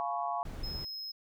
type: chord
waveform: sine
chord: C# dominant seventh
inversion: first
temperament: equal with one note detuned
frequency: 698.5 / 845.1 / 987.8 / 1108.7 Hz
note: E#5 / G#5 / B5 / C#6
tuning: 0 / +30 / 0 / 0 cents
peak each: -35 / -37 / -39 / -37 dBFS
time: 0-0.43 s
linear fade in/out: 0 ms
type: noise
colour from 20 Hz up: brown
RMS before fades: -40 dBFS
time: 0.45-0.85 s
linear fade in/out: 5 ms
type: tone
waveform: triangle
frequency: 5140 Hz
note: E8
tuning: 45 cents flat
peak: -37 dBFS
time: 0.63-1.12 s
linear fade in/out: 10 ms
effects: none